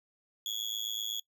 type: tone with amplitude modulation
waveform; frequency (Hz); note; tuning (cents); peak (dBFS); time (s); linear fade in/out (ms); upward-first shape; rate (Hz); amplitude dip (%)
35% pulse; 3370; G#7; +25; -27; 0.46-1.2; 2; sine; 108; 100
effects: noise-tail reverb RT60 0.1 s tail -23 dB re dry